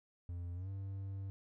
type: tone with pitch glide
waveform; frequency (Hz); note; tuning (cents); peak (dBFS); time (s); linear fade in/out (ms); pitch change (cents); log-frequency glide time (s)
triangle; 87.31 to 97.44; F2 to G2; 0 to -10; -38; 0.29-1.3; 0; +190; 0.54-0.69
effects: none